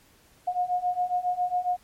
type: beating tone pair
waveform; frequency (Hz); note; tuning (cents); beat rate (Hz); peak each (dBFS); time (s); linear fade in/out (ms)
sine; 716 / 723.3; F5 / F#5; +43 / -39; 7.3; -28 / -26; 0.47-1.77; 10
effects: pink hiss -59 dBFS RMS until 1.83 s + MP3 64 kbps